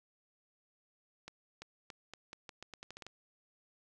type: accelerating click train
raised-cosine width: 0.2 ms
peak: -29 dBFS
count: 13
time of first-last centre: 1.28-3.066 s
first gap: 340 ms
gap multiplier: 0.83
effects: none